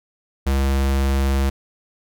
square tone, 67.9 Hz, C#2, 35 cents flat, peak -17 dBFS, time 0.46-1.5 s, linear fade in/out 10 ms, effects none

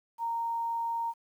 sine tone, 926 Hz, A#5, 12 cents flat, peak -29 dBFS, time 0.18-1.14 s, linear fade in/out 50 ms, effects 10-bit

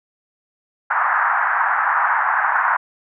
white band-pass noise, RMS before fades -18 dBFS, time 0.9-2.77 s, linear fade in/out 10 ms, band 780 to 1700 Hz, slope 48 dB/octave, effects none

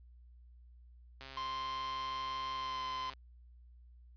click train, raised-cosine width 0.2 ms, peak -31 dBFS, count 259, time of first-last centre 1.21-3.135 s, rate 134 Hz
45% pulse tone with pitch glide, 1046.5 to 1031.5 Hz, C6 to C6, 0 to -25 cents, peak -37 dBFS, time 1.37-3.1 s, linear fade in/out 2 ms, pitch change -25 cents, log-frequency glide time 2.56-2.83 s
effects added 60 Hz sine -55 dBFS peak until 4.16 s + resampled to 11025 Hz

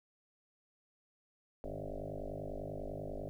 sine tone with frequency modulation, 277.2 Hz, C#4, in tune, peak -39 dBFS, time 1.64-3.29 s, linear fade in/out 0 ms, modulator 50.1 Hz, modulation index 7.5, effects 12-bit

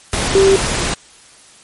sine tone in noise, 389.1 Hz, G4, 13 cents flat, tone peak -7 dBFS, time 0.35-0.56 s, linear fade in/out 2 ms, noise pink, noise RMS -18 dBFS, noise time 0.13-0.94 s, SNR +8 dB, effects white hiss -44 dBFS RMS until 1.63 s + MP3 48 kbps

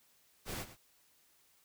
pink noise with echo, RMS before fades -41 dBFS, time 0.45-0.66 s, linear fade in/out 50 ms, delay 110 ms, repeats 1, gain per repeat -13 dB, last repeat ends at 0.77 s, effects white hiss -69 dBFS RMS until 1.64 s

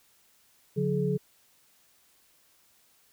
sine tone cluster, 143.6 / 181 / 423.9 Hz, D3 / F#3 / G#4, -39 / -38 / +35 cents, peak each -29 dBFS, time 0.76-1.18 s, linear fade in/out 20 ms, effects white hiss -64 dBFS RMS until 3.12 s

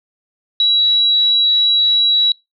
sine tone, 3899 Hz, B7, 23 cents flat, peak -10 dBFS, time 0.6-2.32 s, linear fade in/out 2 ms, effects noise-tail reverb RT60 0.2 s tail -24 dB re dry

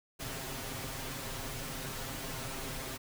pink noise with comb filter, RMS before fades -40 dBFS, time 0.19-2.98 s, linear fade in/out 20 ms, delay 7.5 ms, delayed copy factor +0.75, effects none

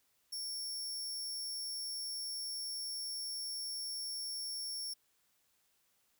sawtooth tone, 5470 Hz, F8, 37 cents flat, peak -36 dBFS, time 0.32-4.94 s, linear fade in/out 10 ms, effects white hiss -75 dBFS RMS until 6.19 s

